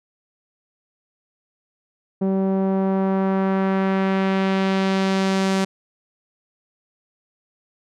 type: tone with low-pass filter sweep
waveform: sawtooth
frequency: 192 Hz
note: G3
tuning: 36 cents flat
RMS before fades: -20 dBFS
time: 2.21-5.65 s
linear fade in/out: 10 ms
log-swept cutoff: 510 to 7600 Hz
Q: 0.93
effects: none